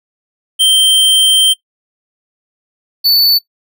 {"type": "tone pair in turn", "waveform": "square", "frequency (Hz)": [3136, 4485], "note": ["G7", "C#8"], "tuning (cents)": [0, 19], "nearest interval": "tritone", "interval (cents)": 619, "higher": "second", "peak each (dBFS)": -7, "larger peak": "neither", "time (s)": [[0.59, 1.54], [3.04, 3.39]], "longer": "first", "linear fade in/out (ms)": 20, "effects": ["noise-tail reverb RT60 0.1 s tail -19 dB re dry"]}